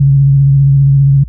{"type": "tone with vibrato", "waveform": "sine", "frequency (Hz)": 138.59, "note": "C#3", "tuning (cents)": 0, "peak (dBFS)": -4, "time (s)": [0, 1.24], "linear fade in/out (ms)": 10, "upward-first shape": "square", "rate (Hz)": 15, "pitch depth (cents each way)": 24, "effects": ["added 60 Hz sine -24 dBFS peak until 1.28 s"]}